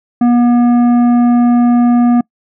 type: tone with tanh clipping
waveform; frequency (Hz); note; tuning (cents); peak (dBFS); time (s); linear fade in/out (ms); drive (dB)
triangle; 240.9; B3; -43; -8; 0.21-2.21; 5; 14
effects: noise-tail reverb RT60 0.1 s tail -26 dB re dry